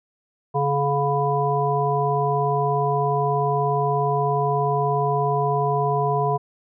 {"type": "harmonic tone", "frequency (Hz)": 141.6, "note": "C#3", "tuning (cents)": 37, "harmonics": [1, 3, 5, 7], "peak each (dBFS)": [-24, -24, -24, -24], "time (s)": [0.54, 6.38], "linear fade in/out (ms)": 20, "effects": []}